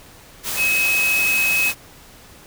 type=tone in noise; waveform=sine; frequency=2560 Hz; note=D#7; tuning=49 cents sharp; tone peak=-16 dBFS; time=0.56-1.73 s; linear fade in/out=50 ms; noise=white; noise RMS=-25 dBFS; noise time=0.43-1.75 s; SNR=+6 dB; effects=pink hiss -45 dBFS RMS until 2.46 s